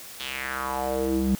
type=tone with band-pass filter sweep; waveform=square; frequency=66 Hz; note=C2; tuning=16 cents sharp; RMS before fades=-27 dBFS; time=0.2-1.35 s; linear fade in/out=0 ms; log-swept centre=3500 to 200 Hz; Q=3.5; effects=white hiss -42 dBFS RMS until 1.39 s